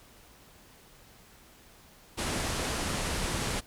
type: low-pass noise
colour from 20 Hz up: pink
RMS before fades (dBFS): -32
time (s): 2.17-3.61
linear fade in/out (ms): 20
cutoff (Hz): 11000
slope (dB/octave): 48
effects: pink hiss -56 dBFS RMS until 3.66 s